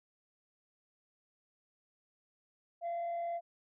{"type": "tone with frequency modulation", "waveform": "sine", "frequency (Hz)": 685, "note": "F5", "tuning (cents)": -34, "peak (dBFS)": -32, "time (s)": [2.81, 3.41], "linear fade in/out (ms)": 50, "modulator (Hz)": 37.8, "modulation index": 0.22, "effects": ["tanh soft clip ceiling -33 dBFS"]}